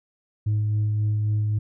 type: tone with tremolo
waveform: sine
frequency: 106 Hz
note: G#2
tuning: 36 cents sharp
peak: -17 dBFS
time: 0.46-1.59 s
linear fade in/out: 10 ms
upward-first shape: sine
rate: 3.7 Hz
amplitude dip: 25%
effects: tanh soft clip ceiling -18 dBFS